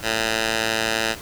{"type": "tone with band-pass filter", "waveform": "10% pulse", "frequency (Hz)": 111.7, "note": "A2", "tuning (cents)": 27, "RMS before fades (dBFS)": -23, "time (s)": [0.02, 1.16], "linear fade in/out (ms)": 50, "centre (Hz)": 3100, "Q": 0.6, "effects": ["pink hiss -38 dBFS RMS until 1.21 s"]}